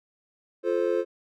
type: chord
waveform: triangle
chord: F major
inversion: none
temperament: just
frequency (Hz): 349.2 / 436.5 / 523.8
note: F4 / A4 / C5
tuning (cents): 0 / -14 / +2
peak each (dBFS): -25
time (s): 0.63-1.05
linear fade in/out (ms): 50
effects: none